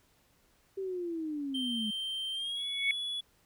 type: linear sweep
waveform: sine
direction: down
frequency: 392.3 to 207.7 Hz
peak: -33 dBFS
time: 0.77-1.91 s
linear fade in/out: 10 ms
type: tone with pitch glide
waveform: triangle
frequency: 3136 to 3400 Hz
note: G7 to G#7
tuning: 0 to +40 cents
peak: -32 dBFS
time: 1.54-3.21 s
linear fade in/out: 10 ms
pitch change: +140 cents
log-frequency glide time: 2.33-2.66 s
type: tone with exponential growth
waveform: sine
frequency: 2220 Hz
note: C#7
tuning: 2 cents sharp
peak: -23 dBFS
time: 2.57-2.91 s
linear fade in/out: 1 ms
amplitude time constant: 72 ms
effects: pink hiss -68 dBFS RMS until 3.45 s